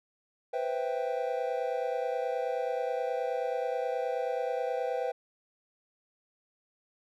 triangle chord, C major seventh, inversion third, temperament equal, 493.9 / 523.3 / 659.3 / 784 Hz, B4 / C5 / E5 / G5, 0 / 0 / 0 / 0 cents, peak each -31 / -33 / -35 / -34 dBFS, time 0.53-5.12 s, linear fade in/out 10 ms, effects none

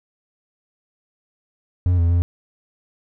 triangle tone with pitch steps, 89.3 / 84.8 / 86.6 Hz, F2 / E2 / F2, +39 / +50 / -14 cents, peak -12 dBFS, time 1.86-2.22 s, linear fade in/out 0 ms, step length 120 ms, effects none

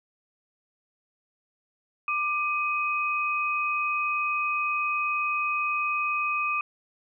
sine tone pair together, 1188.8 / 2519 Hz, D6 / D#7, +21 / +21 cents, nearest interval octave + minor second, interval 1300 cents, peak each -27 dBFS, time 2.08-6.61 s, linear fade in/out 2 ms, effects none

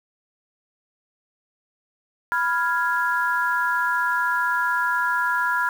sine chord, F diminished, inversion second, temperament equal, 987.8 / 1396.9 / 1661.2 Hz, Cb6 / F6 / Ab6, 0 / 0 / 0 cents, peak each -24 / -23 / -25 dBFS, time 2.32-5.69 s, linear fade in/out 0 ms, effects 7-bit

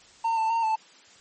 triangle tone with pitch steps, 911 / 888 / 917 / 880 Hz, A#5 / A5 / A#5 / A5, -40 / +16 / -29 / 0 cents, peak -20 dBFS, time 0.24-0.76 s, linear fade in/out 10 ms, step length 130 ms, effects white hiss -53 dBFS RMS until 1.2 s + MP3 32 kbps

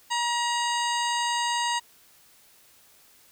harmonic tone with a mistuned harmonic, 951 Hz, A#5, 34 cents sharp, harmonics 1 / 2 / 3 / 4 / 5 / 7 / 8 / 9, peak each -26 / -32 / -33 / -35 / -37 / -37 / -39 / -42 dBFS, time 0.1-1.8 s, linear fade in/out 20 ms, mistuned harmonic 7, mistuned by -42 cents, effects white hiss -57 dBFS RMS until 3.31 s

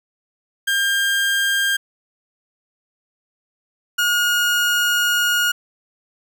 30% pulse tone pair in turn, 1600 / 1434.5 Hz, G6 / F6, +35 / +46 cents, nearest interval major second, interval 189 cents, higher first, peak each -14 / -13 dBFS, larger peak second, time 0.67-1.77 / 3.98-5.52 s, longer second, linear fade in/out 10 ms, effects none

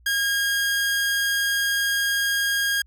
sawtooth tone, 1627 Hz, G#6, 36 cents flat, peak -17 dBFS, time 0.06-2.82 s, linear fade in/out 5 ms, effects added 60 Hz sine -51 dBFS peak until 2.86 s

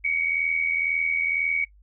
sine tone pair together, 2182 / 2264 Hz, C#7 / C#7, -28 / +36 cents, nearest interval minor second, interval 64 cents, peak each -28 / -23 dBFS, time 0.04-1.65 s, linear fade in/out 10 ms, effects noise-tail reverb RT60 0.1 s tail -19 dB re dry + added 50 Hz sine -51 dBFS peak until 1.82 s

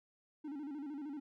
triangle tone with vibrato, 289.4 Hz, D4, 25 cents flat, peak -39 dBFS, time 0.44-1.2 s, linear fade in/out 10 ms, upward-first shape square, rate 13 Hz, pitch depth 93 cents each way, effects none

